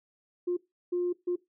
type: tone bursts at uneven times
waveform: sine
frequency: 354.4 Hz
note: F4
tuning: 25 cents sharp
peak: -25 dBFS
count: 3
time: 0.47-0.57 / 0.92-1.13 / 1.27-1.36 s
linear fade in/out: 10 ms
effects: noise-tail reverb RT60 0.2 s tail -20 dB re dry + tanh soft clip ceiling -21 dBFS